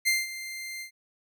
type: tone with ADSR envelope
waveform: sawtooth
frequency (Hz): 2093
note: C7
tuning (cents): 0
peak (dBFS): -17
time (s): 0.05-0.91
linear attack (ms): 26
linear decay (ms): 190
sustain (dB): -15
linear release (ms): 96
effects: none